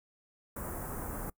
pink band-stop noise, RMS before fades -39 dBFS, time 0.56-1.3 s, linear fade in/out 5 ms, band 1500 to 9100 Hz, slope 24 dB/octave, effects noise-tail reverb RT60 0.1 s tail -24 dB re dry

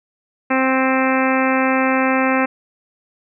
harmonic tone, 262.4 Hz, C4, 5 cents sharp, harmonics 1 / 2 / 3 / 4 / 5 / 6 / 7 / 8 / 9 / 10, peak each -18 / -21 / -23 / -24 / -25 / -26 / -26 / -27 / -28 / -28 dBFS, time 0.5-2.46 s, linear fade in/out 10 ms, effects none

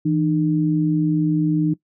sine tone pair together, 162.94 / 303.7 Hz, E3 / D#4, -20 / -42 cents, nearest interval major seventh, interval 1078 cents, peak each -19 / -18 dBFS, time 0.05-1.74 s, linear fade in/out 10 ms, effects noise-tail reverb RT60 0.1 s tail -19 dB re dry

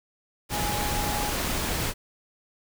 sine tone in noise, 830.6 Hz, G#5, in tune, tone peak -31 dBFS, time 0.5-1.33 s, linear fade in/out 50 ms, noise pink, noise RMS -28 dBFS, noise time 0.49-1.94 s, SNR -6 dB, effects none

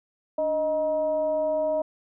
sine tone with frequency modulation, 622.3 Hz, D#5, in tune, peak -22 dBFS, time 0.38-1.82 s, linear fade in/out 5 ms, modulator 330 Hz, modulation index 0.43, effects none

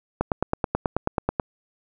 click train, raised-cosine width 1 ms, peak -7 dBFS, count 12, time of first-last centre 0.21-1.398 s, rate 9.26 Hz, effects none

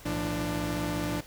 sawtooth tone cluster, 61.9 / 111.3 / 170.4 / 295.8 Hz, B1 / A2 / F3 / D4, +5 / +20 / -42 / +13 cents, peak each -35 / -33 / -30 / -28 dBFS, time 0.05-1.21 s, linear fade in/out 10 ms, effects pink hiss -50 dBFS RMS until 1.26 s

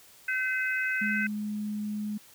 harmonic tone, 512 Hz, C5, 38 cents flat, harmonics 3 / 4 / 5, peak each -28 / -33 / -34 dBFS, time 0.28-1.27 s, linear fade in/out 5 ms
sine tone, 209.9 Hz, G#3, 19 cents sharp, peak -30 dBFS, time 1.01-2.18 s, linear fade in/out 10 ms
effects white hiss -55 dBFS RMS until 2.34 s

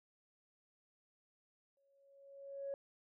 sine tone with exponential growth, 554.4 Hz, C#5, in tune, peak -37 dBFS, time 1.77-2.74 s, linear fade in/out 1 ms, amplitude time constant 210 ms, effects tanh soft clip ceiling -34 dBFS

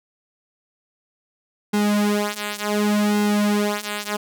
sawtooth tone with flanger, 207.7 Hz, G#3, in tune, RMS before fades -21 dBFS, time 1.73-4.17 s, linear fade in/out 10 ms, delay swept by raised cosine 1.7 to 5 ms, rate 0.68 Hz, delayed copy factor -0.9, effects none

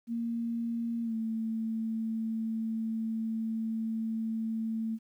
sine tone with pitch glide, 232.3 to 223.4 Hz, A#3 to A3, -6 to +27 cents, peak -30 dBFS, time 0.07-4.99 s, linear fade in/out 50 ms, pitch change -67 cents, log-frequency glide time 1.03-1.14 s, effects 11-bit

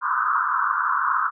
pink band-pass noise, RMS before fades -22 dBFS, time 0.01-1.31 s, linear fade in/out 50 ms, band 1000 to 1500 Hz, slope 96 dB/octave, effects none

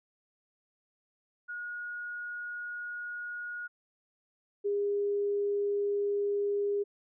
sine tone pair in turn, 1444 / 406.3 Hz, F#6 / G#4, -43 / -38 cents, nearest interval octave + minor seventh, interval 2195 cents, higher first, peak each -36 / -27 dBFS, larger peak second, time 1.48-3.68 / 4.64-6.84 s, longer neither, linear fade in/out 20 ms, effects none

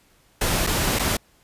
pink noise with dropouts, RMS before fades -22 dBFS, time 0.41-1.17 s, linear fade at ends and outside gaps 5 ms, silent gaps 0.667-0.671 / 0.989-0.993 s, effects pink hiss -59 dBFS RMS until 1.43 s + resampled to 32000 Hz

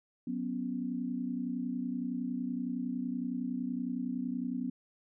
sine chord, F# suspended fourth, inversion none, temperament just, 185 / 246.7 / 277.5 Hz, F#3 / B3 / C#4, 0 / -2 / +2 cents, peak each -40 / -34 / -39 dBFS, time 0.27-4.7 s, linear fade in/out 5 ms, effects none

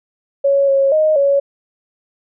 sine tone with pitch steps, 556 / 547 / 621 / 559 Hz, C#5 / C#5 / D#5 / C#5, +5 / -23 / -3 / +14 cents, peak -10 dBFS, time 0.44-1.4 s, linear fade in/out 10 ms, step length 240 ms, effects none

